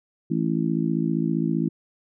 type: harmonic tone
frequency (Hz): 55.2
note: A1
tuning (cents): +6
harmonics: 3 / 4 / 5 / 6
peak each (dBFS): -25 / -26 / -27 / -28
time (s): 0.3-1.69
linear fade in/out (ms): 10
effects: none